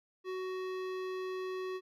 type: tone with hard clipping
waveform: sine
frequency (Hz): 372.7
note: F#4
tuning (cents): +13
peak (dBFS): -38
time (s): 0.24-1.81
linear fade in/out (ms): 50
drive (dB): 17
effects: none